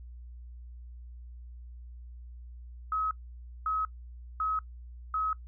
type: tone bursts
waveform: sine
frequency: 1278 Hz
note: D#6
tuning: 46 cents sharp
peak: -27 dBFS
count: 4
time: 2.92-5.33 s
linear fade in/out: 2 ms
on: 190 ms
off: 550 ms
effects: noise-tail reverb RT60 0.1 s tail -22 dB re dry + added 60 Hz sine -43 dBFS peak until 5.47 s